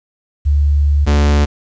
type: tone pair in turn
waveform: sine / 45% pulse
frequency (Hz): 72.5 / 72.84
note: D2 / D2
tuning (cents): -22 / -14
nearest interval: unison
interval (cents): 8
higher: second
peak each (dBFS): -9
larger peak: neither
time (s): 0.45-1.06 / 1.06-1.46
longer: first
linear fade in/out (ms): 20
effects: resampled to 16000 Hz + 8-bit